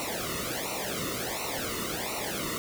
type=noise with flanger; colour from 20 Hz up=pink; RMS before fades=-33 dBFS; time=0-2.58 s; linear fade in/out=0 ms; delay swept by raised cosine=0.6 to 1.27 ms; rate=1.4 Hz; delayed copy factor=-1; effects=none